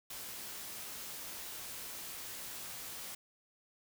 white noise with comb filter, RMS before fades -45 dBFS, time 0.1-3.15 s, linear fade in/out 5 ms, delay 18 ms, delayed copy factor +0.5, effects none

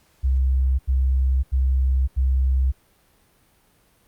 sine tone bursts, 65.41 Hz, C2, in tune, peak -16 dBFS, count 4, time 0.23-2.722 s, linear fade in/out 20 ms, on 560 ms, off 84 ms, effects pink hiss -60 dBFS RMS until 4.07 s + Opus 48 kbps

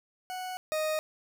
40% pulse tone pair in turn, 739 / 621.4 Hz, F#5 / D#5, -2 / -2 cents, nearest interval minor third, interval 300 cents, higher first, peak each -34 / -27 dBFS, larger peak second, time 0.3-0.57 / 0.72-0.99 s, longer neither, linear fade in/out 0 ms, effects none

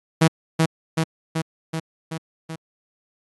sawtooth tone with echo, 161.3 Hz, E3, 37 cents flat, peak -8 dBFS, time 0.21-0.28 s, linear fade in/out 10 ms, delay 380 ms, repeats 6, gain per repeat -3 dB, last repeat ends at 2.56 s, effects AAC 32 kbps

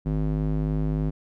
square tone with band-pass filter, 51.7 Hz, G#1, 7 cents flat, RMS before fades -25 dBFS, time 0.05-1.11 s, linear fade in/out 20 ms, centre 190 Hz, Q 1.3, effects none

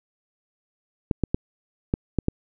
clicks, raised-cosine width 3 ms, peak -8 dBFS, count 6, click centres 1.112 / 1.237 / 1.345 / 1.939 / 2.187 / 2.284 s, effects none

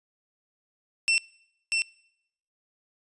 sawtooth tone with echo, 2692 Hz, E7, 36 cents sharp, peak -17 dBFS, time 1.08-1.18 s, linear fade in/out 0 ms, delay 640 ms, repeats 1, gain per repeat -3 dB, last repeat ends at 1.82 s, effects noise-tail reverb RT60 0.8 s tail -25 dB re dry + resampled to 22050 Hz

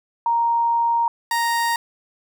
sine / 30% pulse tone pair in turn, 933 / 933 Hz, A#5 / A#5, +1 / +1 cents, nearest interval unison, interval 0 cents, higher neither, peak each -16 dBFS, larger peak neither, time 0.26-1.08 / 1.31-1.76 s, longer first, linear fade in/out 2 ms, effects none

